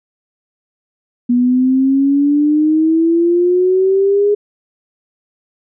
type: exponential sweep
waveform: sine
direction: up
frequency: 241.6 to 415.3 Hz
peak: -9 dBFS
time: 1.29-4.35 s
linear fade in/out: 10 ms
effects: none